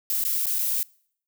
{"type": "noise with dropouts", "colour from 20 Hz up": "violet", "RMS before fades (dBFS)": -25, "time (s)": [0.1, 0.83], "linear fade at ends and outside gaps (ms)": 0, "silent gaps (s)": [[0.239, 0.25], [0.457, 0.467], [0.585, 0.59]], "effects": ["noise-tail reverb RT60 0.6 s tail -25 dB re dry"]}